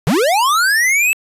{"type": "linear sweep", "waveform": "square", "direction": "up", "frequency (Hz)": [123.47, 2652], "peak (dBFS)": -12, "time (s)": [0.07, 1.13], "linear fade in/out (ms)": 0, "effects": ["resampled to 32000 Hz"]}